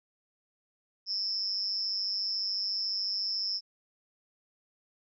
sine tone with amplitude modulation, 5274 Hz, E8, in tune, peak -25 dBFS, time 1.06-3.61 s, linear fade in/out 50 ms, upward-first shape sine, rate 198 Hz, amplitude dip 100%, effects none

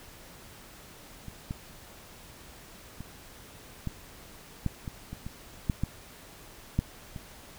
clicks, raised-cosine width 5 ms, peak -28 / -21 / -26 / -19 / -15 / -23 / -25 / -25 / -13 / -15 / -12 / -26 dBFS, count 12, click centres 1.283 / 1.509 / 3.006 / 3.873 / 4.663 / 4.878 / 5.13 / 5.265 / 5.698 / 5.836 / 6.79 / 7.162 s, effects pink hiss -50 dBFS RMS until 7.58 s

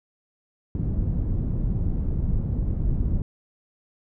pink low-pass noise, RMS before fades -24 dBFS, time 0.75-3.22 s, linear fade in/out 2 ms, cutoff 160 Hz, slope 12 dB/octave, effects none

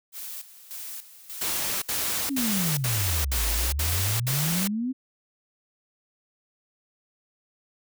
blue noise with tremolo, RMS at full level -37 dBFS, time 0.12-2.86 s, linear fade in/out 50 ms, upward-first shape square, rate 1.7 Hz, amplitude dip 75%
white noise bursts, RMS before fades -28 dBFS, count 7, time 1.41-4.676 s, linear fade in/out 5 ms, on 410 ms, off 66 ms
sine exponential two-way sweep, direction down then up, 289.5 to 51.3 to 267.4 Hz, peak -25 dBFS, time 2.29-4.93 s, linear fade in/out 20 ms, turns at 3.47 s
effects none

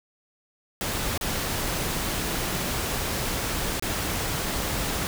pink noise with dropouts, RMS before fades -28 dBFS, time 0.81-5.07 s, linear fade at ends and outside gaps 0 ms, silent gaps 1.177-1.211 / 3.796-3.824 s, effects none

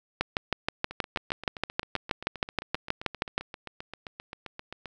two click trains, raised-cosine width 0.3 ms, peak -22 / -9 dBFS, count 31 / 21, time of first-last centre 0.91-4.857 / 0.21-3.38 s, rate 7.6 / 6.31 Hz, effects none

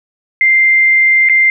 sine tone with dropouts, 2093 Hz, C7, in tune, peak -6 dBFS, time 0.41-1.5 s, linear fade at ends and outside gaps 1 ms, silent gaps 1.288-1.296 s, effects none

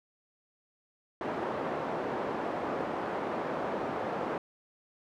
pink band-pass noise, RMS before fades -34 dBFS, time 1.21-4.38 s, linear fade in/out 2 ms, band 320 to 1000 Hz, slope 12 dB/octave, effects none

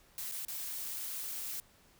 blue noise with dropouts, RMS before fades -40 dBFS, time 0.18-1.6 s, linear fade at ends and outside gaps 0 ms, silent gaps 0.314-0.321 / 0.45-0.483 s, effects pink hiss -64 dBFS RMS until 1.99 s

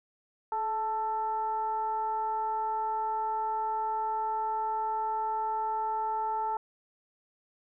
sine tone with frequency modulation, 880 Hz, A5, in tune, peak -28 dBFS, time 0.52-6.57 s, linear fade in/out 2 ms, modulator 450 Hz, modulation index 0.5, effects none

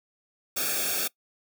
white noise with comb filter, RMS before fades -28 dBFS, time 0.56-1.08 s, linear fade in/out 10 ms, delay 1 ms, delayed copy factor -1, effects noise-tail reverb RT60 0.1 s tail -22 dB re dry

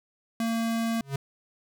square tone, 228.2 Hz, A#3, 37 cents flat, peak -26 dBFS, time 0.4-1.01 s, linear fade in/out 2 ms
square tone with exponential growth, 137.9 Hz, C#3, 9 cents flat, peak -24 dBFS, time 1.01-1.16 s, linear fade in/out 5 ms, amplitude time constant 31 ms
effects none

